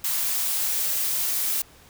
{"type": "noise with high-pass filter sweep", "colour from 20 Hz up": "blue", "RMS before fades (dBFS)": -25, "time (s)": [0.04, 1.62], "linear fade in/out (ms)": 5, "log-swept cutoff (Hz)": [950, 210], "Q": 1.5, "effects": ["pink hiss -52 dBFS RMS until 1.89 s"]}